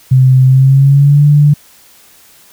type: tone with pitch glide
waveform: sine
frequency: 130 to 146.77 Hz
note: C3 to D3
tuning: -11 to -1 cents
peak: -3 dBFS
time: 0.11-1.54 s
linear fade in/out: 10 ms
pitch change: +210 cents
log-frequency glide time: 0.46-1.26 s
effects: white hiss -43 dBFS RMS until 2.52 s